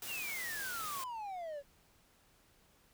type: noise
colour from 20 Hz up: white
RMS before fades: -44 dBFS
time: 0.02-1.04 s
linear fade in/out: 2 ms
type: exponential sweep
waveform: triangle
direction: down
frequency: 2919 to 549 Hz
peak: -38 dBFS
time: 0.06-1.63 s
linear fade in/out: 50 ms
effects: pink hiss -68 dBFS RMS until 2.93 s